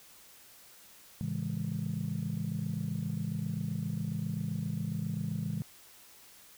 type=chord; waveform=sine; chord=A major seventh; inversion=none; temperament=just; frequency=110 / 137.5 / 165 / 206.2 Hz; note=A2 / C#3 / E3 / G#3; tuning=0 / -14 / +2 / -12 cents; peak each=-38 / -37 / -35 / -37 dBFS; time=1.21-5.62 s; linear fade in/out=0 ms; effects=tanh soft clip ceiling -24 dBFS + white hiss -56 dBFS RMS until 6.57 s